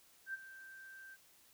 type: tone with ADSR envelope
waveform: sine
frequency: 1568 Hz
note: G6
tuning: in tune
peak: -37 dBFS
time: 0.26-1.17 s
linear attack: 78 ms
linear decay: 24 ms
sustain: -14 dB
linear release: 38 ms
effects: white hiss -66 dBFS RMS until 1.53 s